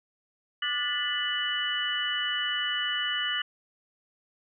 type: tone cluster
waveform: sine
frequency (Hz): 1191 / 1450 / 1756 / 1988 / 2961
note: D6 / F#6 / A6 / B6 / F#7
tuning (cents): +24 / -35 / -4 / +11 / +1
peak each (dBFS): -38 / -35 / -33 / -37 / -29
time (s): 0.62-3.42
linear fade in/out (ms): 5
effects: none